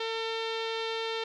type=tone with low-pass filter; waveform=sawtooth; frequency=450.8 Hz; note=A4; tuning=42 cents sharp; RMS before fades=-33 dBFS; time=0-1.24 s; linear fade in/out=5 ms; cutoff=3700 Hz; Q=3.2; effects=none